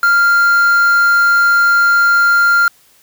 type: tone with quantisation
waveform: triangle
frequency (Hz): 1396.9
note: F6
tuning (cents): 0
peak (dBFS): -6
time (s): 0.03-2.68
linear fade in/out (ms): 2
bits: 4
effects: white hiss -50 dBFS RMS until 3.02 s

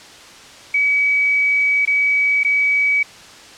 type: tone with dropouts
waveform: sine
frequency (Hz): 2276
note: C#7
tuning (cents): +45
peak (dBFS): -13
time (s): 0.74-3.03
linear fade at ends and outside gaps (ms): 5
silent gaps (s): 1.853-1.874 / 2.434-2.447
effects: white hiss -40 dBFS RMS until 3.57 s + low-pass 6000 Hz 12 dB/octave

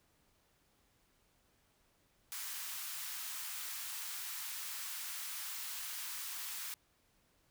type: high-pass noise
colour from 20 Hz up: white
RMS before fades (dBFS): -43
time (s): 2.32-6.74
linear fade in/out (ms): 0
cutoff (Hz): 980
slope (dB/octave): 24
effects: pink hiss -73 dBFS RMS until 7.5 s

